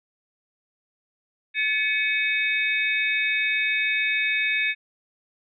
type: tone cluster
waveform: sine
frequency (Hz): 1728 / 2230 / 2541 / 3673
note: A6 / C#7 / D#7 / A#7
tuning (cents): -32 / +10 / +36 / -26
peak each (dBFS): -27 / -25 / -25 / -32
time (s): 1.54-4.75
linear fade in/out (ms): 50
effects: none